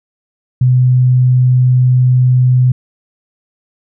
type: tone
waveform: sine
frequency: 126.5 Hz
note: B2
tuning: 42 cents sharp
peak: -6 dBFS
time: 0.61-2.72 s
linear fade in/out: 5 ms
effects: none